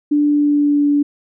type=tone with pitch glide; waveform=sine; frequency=293.7 to 289.3 Hz; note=D4 to D4; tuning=0 to -26 cents; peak=-11 dBFS; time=0.11-1.03 s; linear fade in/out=10 ms; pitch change=-26 cents; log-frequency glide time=0.25-0.88 s; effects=none